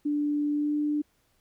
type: tone with pitch glide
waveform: sine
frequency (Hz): 293.7 to 296.8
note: D4 to D4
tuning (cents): 0 to +18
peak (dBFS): -24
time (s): 0.05-1.02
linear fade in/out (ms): 10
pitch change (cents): +18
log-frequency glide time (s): 0.52-0.75
effects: pink hiss -69 dBFS RMS until 1.4 s